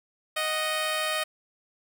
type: tone pair together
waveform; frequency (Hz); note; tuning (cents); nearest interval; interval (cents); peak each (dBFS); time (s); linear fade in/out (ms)
10% pulse; 622.3 / 740; D#5 / F#5; 0 / 0; minor third; 300; -18 / -28; 0.36-1.24; 10
effects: none